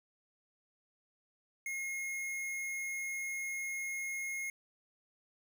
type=tone; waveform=square; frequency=2153 Hz; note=C7; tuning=49 cents sharp; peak=-37 dBFS; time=1.66-4.5 s; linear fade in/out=2 ms; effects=none